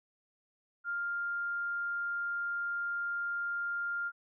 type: tone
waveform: sine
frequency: 1400 Hz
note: F6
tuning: 4 cents sharp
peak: -32 dBFS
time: 0.84-4.12 s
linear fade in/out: 50 ms
effects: none